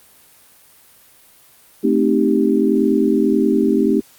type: chord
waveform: sine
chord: A half-diminished seventh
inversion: none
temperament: equal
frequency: 220 / 261.6 / 311.1 / 392 Hz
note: A3 / C4 / Eb4 / G4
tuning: 0 / 0 / 0 / 0 cents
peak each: -18 dBFS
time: 1.83-4.01 s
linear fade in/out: 20 ms
effects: white hiss -49 dBFS RMS until 4.18 s + Opus 32 kbps